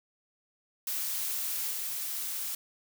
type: noise with level steps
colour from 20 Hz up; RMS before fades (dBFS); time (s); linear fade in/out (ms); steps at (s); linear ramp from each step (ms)
blue; -33 / -35; 0.87-2.55; 2; 1.71; 20
effects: none